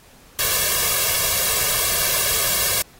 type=noise with comb filter; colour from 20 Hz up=white; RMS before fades=-20 dBFS; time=0.39-2.82 s; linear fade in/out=0 ms; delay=1.8 ms; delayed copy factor=+1; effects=pink hiss -50 dBFS RMS until 2.99 s + AAC 48 kbps